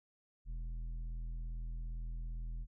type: tone with tanh clipping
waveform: sine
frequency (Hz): 41.2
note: E1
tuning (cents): 0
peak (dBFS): -40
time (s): 0.45-2.67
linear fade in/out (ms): 50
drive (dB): 8
effects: none